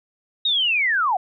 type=linear sweep; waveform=sine; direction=down; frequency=3803 to 692 Hz; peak=-17 dBFS; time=0.45-1.17 s; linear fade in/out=5 ms; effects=none